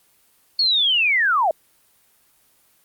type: linear sweep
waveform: sine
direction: down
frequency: 4420 to 592 Hz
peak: -15 dBFS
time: 0.59-1.51 s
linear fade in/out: 2 ms
effects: white hiss -59 dBFS RMS until 2.84 s + Opus 24 kbps